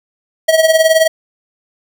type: tone with tremolo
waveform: square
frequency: 642 Hz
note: E5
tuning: 46 cents flat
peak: -5 dBFS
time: 0.48-1.08 s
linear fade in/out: 10 ms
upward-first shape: triangle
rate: 19 Hz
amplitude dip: 80%
effects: none